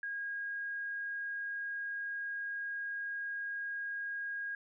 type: tone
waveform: sine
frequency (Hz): 1633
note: G#6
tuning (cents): -30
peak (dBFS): -36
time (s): 0.03-4.55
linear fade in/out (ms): 2
effects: none